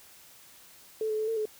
sine tone with pitch steps, 437.6 / 430.6 / 434.5 / 451.2 / 429.2 Hz, A4 / A4 / A4 / A4 / A4, -9 / -37 / -22 / +44 / -43 cents, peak -27 dBFS, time 1.01-1.455 s, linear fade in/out 2 ms, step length 89 ms, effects white hiss -54 dBFS RMS until 1.59 s

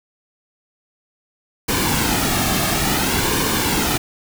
pink noise with flanger, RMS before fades -19 dBFS, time 1.68-3.98 s, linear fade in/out 10 ms, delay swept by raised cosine 1.5 to 2.06 ms, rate 0.57 Hz, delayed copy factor -0.55, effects none

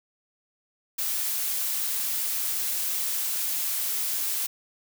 blue noise, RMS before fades -28 dBFS, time 0.98-4.47 s, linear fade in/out 10 ms, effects none

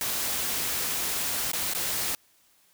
white noise with dropouts, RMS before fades -29 dBFS, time 0.01-2.15 s, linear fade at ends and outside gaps 0 ms, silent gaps 1.516-1.533 / 1.735-1.749 s, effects white hiss -63 dBFS RMS until 2.73 s

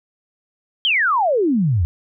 sine exponential sweep, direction down, 3282 to 77.78 Hz, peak -14 dBFS, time 0.85-1.85 s, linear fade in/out 0 ms, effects none

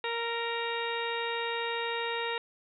harmonic tone with a mistuned harmonic, 466.2 Hz, A#4, in tune, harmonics 1 / 2 / 3 / 4 / 5 / 6 / 7 / 8, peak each -35 / -36 / -41 / -38 / -41 / -40 / -50 / -40 dBFS, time 0.04-2.38 s, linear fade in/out 2 ms, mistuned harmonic 3, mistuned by -21 cents, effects none

